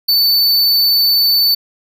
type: tone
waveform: square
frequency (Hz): 4512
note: C#8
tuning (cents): +30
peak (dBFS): -10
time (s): 0.08-1.55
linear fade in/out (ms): 10
effects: none